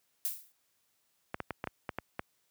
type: noise with exponential decay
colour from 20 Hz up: violet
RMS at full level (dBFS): -30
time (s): 0.25-0.52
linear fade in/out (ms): 0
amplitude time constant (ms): 58
type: clicks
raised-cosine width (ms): 0.5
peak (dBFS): -19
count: 8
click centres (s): 1.344 / 1.403 / 1.507 / 1.641 / 1.673 / 1.892 / 1.986 / 2.194
effects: white hiss -75 dBFS RMS until 2.5 s + high-pass 60 Hz 12 dB/octave